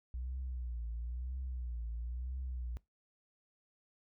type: tone with vibrato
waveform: sine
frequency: 60.7 Hz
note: B1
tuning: 29 cents flat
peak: -36 dBFS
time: 0.14-2.77 s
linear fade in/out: 0 ms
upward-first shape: triangle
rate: 1 Hz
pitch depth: 130 cents each way
effects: noise-tail reverb RT60 0.2 s tail -23 dB re dry + tanh soft clip ceiling -34 dBFS